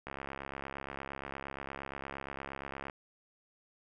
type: click train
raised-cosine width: 0.5 ms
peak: -25 dBFS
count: 195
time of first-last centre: 0.07-2.898 s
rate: 68.6 Hz
effects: none